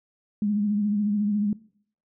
sine tone with vibrato, 207 Hz, G#3, 5 cents flat, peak -21 dBFS, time 0.42-1.53 s, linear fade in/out 2 ms, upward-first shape sine, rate 14 Hz, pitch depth 42 cents each way, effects noise-tail reverb RT60 0.6 s tail -21 dB re dry

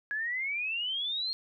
sine exponential sweep, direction up, 1661.2 to 4284 Hz, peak -30 dBFS, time 0.11-1.33 s, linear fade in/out 0 ms, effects none

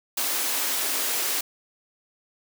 white high-pass noise, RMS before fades -26 dBFS, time 0.17-1.41 s, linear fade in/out 5 ms, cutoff 240 Hz, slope 96 dB/octave, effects none

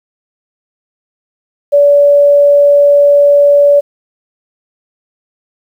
sine tone, 574 Hz, D5, 40 cents flat, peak -3 dBFS, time 1.72-3.81 s, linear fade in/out 20 ms, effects 7-bit

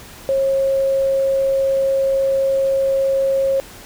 sine tone, 541 Hz, C#5, 42 cents flat, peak -14 dBFS, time 0.29-3.6 s, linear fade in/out 0 ms, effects pink hiss -39 dBFS RMS until 3.85 s

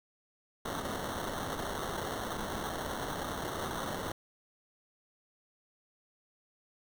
white noise with sample-and-hold, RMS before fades -37 dBFS, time 0.65-4.12 s, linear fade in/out 5 ms, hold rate 2450 Hz, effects none

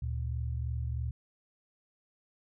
sine tone pair together, 73.4 / 116.52 Hz, D2 / A#2, 0 / 0 cents, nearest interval minor sixth, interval 800 cents, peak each -33 / -35 dBFS, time 0.02-1.11 s, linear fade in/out 5 ms, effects none

